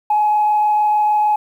sine tone with frequency modulation, 844 Hz, G#5, 28 cents sharp, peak -11 dBFS, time 0.1-1.36 s, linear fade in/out 5 ms, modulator 26.6 Hz, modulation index 0.31, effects tanh soft clip ceiling -8 dBFS + 8-bit

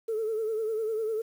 sine tone with vibrato, 440 Hz, A4, in tune, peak -26 dBFS, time 0.08-1.22 s, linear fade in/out 10 ms, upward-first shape triangle, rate 10 Hz, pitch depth 73 cents each way, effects tanh soft clip ceiling -23 dBFS + 9-bit

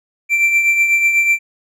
triangle tone with tremolo, 2349 Hz, D7, in tune, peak -7 dBFS, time 0.29-1.39 s, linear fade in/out 50 ms, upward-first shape triangle, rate 8.1 Hz, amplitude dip 55%, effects none

